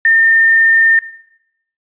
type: tone with quantisation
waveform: sine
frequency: 1812 Hz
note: A#6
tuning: 50 cents flat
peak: -7 dBFS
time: 0.05-0.99 s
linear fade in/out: 2 ms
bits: 6
effects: noise-tail reverb RT60 0.8 s tail -17 dB re dry + resampled to 8000 Hz